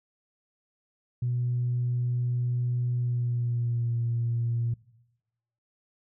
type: tone with pitch glide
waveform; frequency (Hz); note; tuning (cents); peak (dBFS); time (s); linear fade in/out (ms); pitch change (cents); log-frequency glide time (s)
sine; 122.4 to 117.48; B2 to A#2; -15 to +14; -24; 1.22-4.74; 5; -71; 2.94-3.96
effects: noise-tail reverb RT60 1.0 s tail -22 dB re dry + tanh soft clip ceiling -20 dBFS